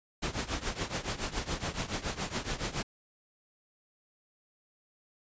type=noise with tremolo; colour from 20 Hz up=pink; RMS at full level=-31 dBFS; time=0.22-2.83 s; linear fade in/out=10 ms; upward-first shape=triangle; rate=7.1 Hz; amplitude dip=90%; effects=resampled to 16000 Hz